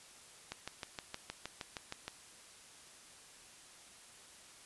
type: click train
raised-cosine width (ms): 0.2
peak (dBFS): -23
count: 11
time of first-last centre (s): 0.52-2.08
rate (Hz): 6.41
effects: white hiss -57 dBFS RMS until 4.65 s + resampled to 24000 Hz